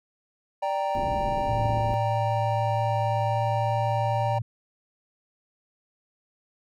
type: chord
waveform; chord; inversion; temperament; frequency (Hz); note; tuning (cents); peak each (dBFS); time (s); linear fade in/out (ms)
triangle; G minor; second; equal; 587.3 / 784 / 932.3; D5 / G5 / Bb5; 0 / 0 / 0; -27 / -26 / -28; 0.62-4.39; 10
type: low-pass noise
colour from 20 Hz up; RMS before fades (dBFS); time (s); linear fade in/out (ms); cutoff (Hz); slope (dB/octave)
pink; -33; 0.95-1.94; 0; 390; 24
type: tone with pitch glide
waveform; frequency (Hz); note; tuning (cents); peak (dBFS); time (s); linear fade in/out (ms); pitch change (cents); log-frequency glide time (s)
sine; 111.7 to 114.44; A2 to A#2; +27 to -31; -26; 1.49-4.42; 5; +42; 2.64-4.28
effects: none